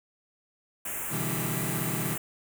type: band-stop noise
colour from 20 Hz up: white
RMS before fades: -34 dBFS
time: 0.85-2.18 s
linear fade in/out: 5 ms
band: 2800 to 6900 Hz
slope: 48 dB/octave
type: chord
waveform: sawtooth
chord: E minor seventh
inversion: second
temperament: just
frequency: 123.61 / 148.33 / 164.81 / 197.78 Hz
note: B2 / D3 / E3 / G3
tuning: +2 / +18 / 0 / +16 cents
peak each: -31 / -32 / -30 / -33 dBFS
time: 1.09-2.18 s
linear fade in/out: 50 ms
effects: none